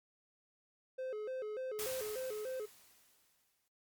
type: tone with vibrato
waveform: triangle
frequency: 469.7 Hz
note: A#4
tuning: 13 cents sharp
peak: -36 dBFS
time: 0.98-2.66 s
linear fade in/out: 10 ms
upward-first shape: square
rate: 3.4 Hz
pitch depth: 170 cents each way
type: noise with exponential decay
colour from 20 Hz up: white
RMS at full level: -41 dBFS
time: 1.79-3.68 s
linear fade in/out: 0 ms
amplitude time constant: 410 ms
effects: noise-tail reverb RT60 0.1 s tail -17 dB re dry + MP3 96 kbps